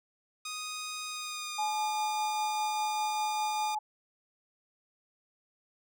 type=tone with pitch glide; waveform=10% pulse; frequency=1244.5 to 1209.1 Hz; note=D#6 to D#6; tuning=0 to -50 cents; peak=-28 dBFS; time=0.45-3.75 s; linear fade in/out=5 ms; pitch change=-50 cents; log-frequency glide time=1.06-1.75 s
type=tone with tremolo; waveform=sine; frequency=853 Hz; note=G#5; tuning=46 cents sharp; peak=-28 dBFS; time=1.58-3.79 s; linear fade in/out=10 ms; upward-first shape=triangle; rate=5 Hz; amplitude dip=30%
effects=none